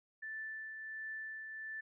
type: tone with tremolo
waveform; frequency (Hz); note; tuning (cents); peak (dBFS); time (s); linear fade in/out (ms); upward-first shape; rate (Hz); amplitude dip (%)
sine; 1760; A6; 0; -40; 0.22-1.81; 10; triangle; 1.4; 40
effects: none